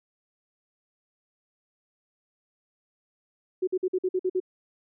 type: tone bursts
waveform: sine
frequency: 370 Hz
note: F#4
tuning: in tune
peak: -22 dBFS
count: 8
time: 3.62-4.402 s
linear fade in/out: 10 ms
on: 54 ms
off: 50 ms
effects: none